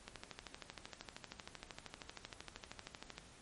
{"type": "click train", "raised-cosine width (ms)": 0.2, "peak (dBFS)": -28, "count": 41, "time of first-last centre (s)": [0.08, 3.181], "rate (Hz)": 12.9, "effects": ["pink hiss -60 dBFS RMS until 3.41 s", "MP3 48 kbps"]}